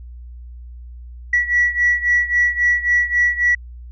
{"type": "beating tone pair", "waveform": "sine", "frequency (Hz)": [1941, 1944.7], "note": ["B6", "B6"], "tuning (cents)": [-31, -27], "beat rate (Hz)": 3.7, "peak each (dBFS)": [-15, -18], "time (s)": [1.33, 3.55], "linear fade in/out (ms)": 5, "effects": ["tanh soft clip ceiling -7 dBFS", "added 60 Hz sine -33 dBFS peak until 3.91 s"]}